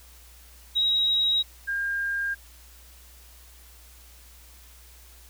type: tone pair in turn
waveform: sine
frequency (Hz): 3822 / 1607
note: A#7 / G6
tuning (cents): +43 / +43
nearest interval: octave + minor third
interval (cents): 1500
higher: first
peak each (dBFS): -20 / -25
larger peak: first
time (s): 0.75-1.43 / 1.67-2.35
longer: neither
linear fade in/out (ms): 20
effects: added 60 Hz sine -50 dBFS peak until 5.29 s + white hiss -53 dBFS RMS until 5.29 s